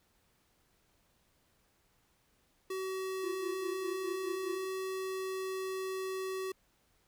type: tone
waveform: square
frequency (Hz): 378.7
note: F#4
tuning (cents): +40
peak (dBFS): -36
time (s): 2.7-6.52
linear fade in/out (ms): 5
type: tone with tremolo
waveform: triangle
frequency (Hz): 347.9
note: F4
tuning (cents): -7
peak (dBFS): -34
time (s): 3.23-4.66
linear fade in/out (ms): 10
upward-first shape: sine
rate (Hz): 4.9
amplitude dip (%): 90
effects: pink hiss -72 dBFS RMS until 7.07 s